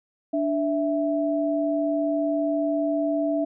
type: tone pair together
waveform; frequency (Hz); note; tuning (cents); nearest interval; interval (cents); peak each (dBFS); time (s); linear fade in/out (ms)
sine; 293.4 / 658.7; D4 / E5; -2 / -1; octave + major second; 1401; -24; 0.33-3.45; 10
effects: none